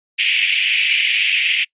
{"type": "band-pass noise", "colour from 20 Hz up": "white", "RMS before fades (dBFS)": -17, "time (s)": [0.18, 1.65], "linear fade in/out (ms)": 20, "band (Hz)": [2200, 3000], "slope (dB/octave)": 48, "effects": ["noise-tail reverb RT60 0.1 s tail -25 dB re dry", "resampled to 8000 Hz"]}